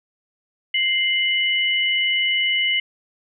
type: tone pair together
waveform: sine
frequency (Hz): 2093 / 2960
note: C7 / F#7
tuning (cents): 0 / 0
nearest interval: tritone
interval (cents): 600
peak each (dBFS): -20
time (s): 0.74-2.8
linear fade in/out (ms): 5
effects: none